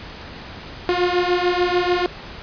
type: beating tone pair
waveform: sawtooth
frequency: 352.9 / 359.7 Hz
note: F4 / F#4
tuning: +18 / -49 cents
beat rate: 6.8 Hz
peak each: -16 dBFS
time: 0.89-2.06 s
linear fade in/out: 0 ms
effects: pink hiss -36 dBFS RMS until 2.42 s + resampled to 11025 Hz